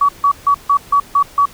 sine tone bursts, 1135 Hz, C#6, 41 cents sharp, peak -8 dBFS, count 7, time 0.01-1.456 s, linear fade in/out 5 ms, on 78 ms, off 150 ms, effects pink hiss -40 dBFS RMS until 1.53 s

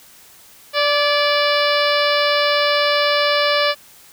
harmonic tone with a mistuned harmonic, 584 Hz, D5, 10 cents flat, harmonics 1 / 2 / 3 / 4 / 5 / 6 / 7 / 8 / 9, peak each -18 / -21 / -23 / -24 / -25 / -26 / -26 / -27 / -28 dBFS, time 0.73-3.75 s, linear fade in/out 50 ms, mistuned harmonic 3, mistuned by -28 cents, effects white hiss -46 dBFS RMS until 4.12 s

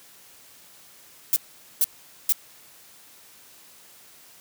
violet noise bursts, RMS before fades -19 dBFS, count 3, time 1.33-2.323 s, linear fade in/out 0 ms, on 31 ms, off 450 ms, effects white hiss -51 dBFS RMS until 4.4 s + high-pass 80 Hz 12 dB/octave

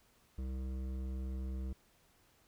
triangle tone with hard clipping, 65 Hz, C2, 11 cents flat, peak -39 dBFS, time 0.38-1.73 s, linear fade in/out 5 ms, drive 16 dB, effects pink hiss -69 dBFS RMS until 2.47 s

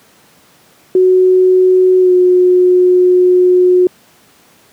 sine tone with pitch glide, 370 to 362.8 Hz, F#4 to F#4, 0 to -34 cents, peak -5 dBFS, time 0.95-3.87 s, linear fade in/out 2 ms, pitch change -34 cents, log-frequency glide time 2-2.12 s, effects pink hiss -47 dBFS RMS until 4.72 s + high-pass 150 Hz 12 dB/octave

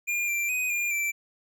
square tone with pitch steps, 2409 / 2361 / 2501 / 2407 / 2339 Hz, D7 / D7 / D#7 / D7 / D7, +43 / +9 / +8 / +42 / -8 cents, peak -26 dBFS, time 0.07-1.12 s, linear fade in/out 20 ms, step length 210 ms, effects none

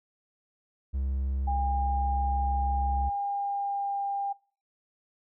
triangle tone, 66.9 Hz, C2, 39 cents sharp, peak -25 dBFS, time 0.93-3.1 s, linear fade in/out 20 ms
sine tone with pitch glide, 807 to 798.7 Hz, G#5 to G5, -50 to +32 cents, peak -28 dBFS, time 1.47-4.33 s, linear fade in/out 10 ms, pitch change -18 cents, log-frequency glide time 2.98-4.06 s
effects noise-tail reverb RT60 0.4 s tail -23 dB re dry

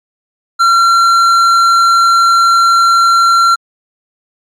sine tone with tanh clipping, 1366 Hz, F6, 39 cents flat, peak -7 dBFS, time 0.59-3.56 s, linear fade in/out 20 ms, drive 11 dB, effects MP3 96 kbps

